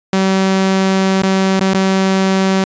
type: tone with dropouts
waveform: sawtooth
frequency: 191.2 Hz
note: G3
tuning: 43 cents flat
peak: -7 dBFS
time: 0.13-2.64 s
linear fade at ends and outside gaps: 2 ms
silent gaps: 1.221-1.234 / 1.596-1.608 / 1.735-1.744 s
effects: resampled to 16000 Hz